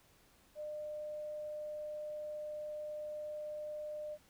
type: tone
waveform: sine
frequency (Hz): 603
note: D5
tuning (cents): +46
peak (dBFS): -40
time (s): 0.55-4.18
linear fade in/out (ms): 50
effects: pink hiss -67 dBFS RMS until 4.29 s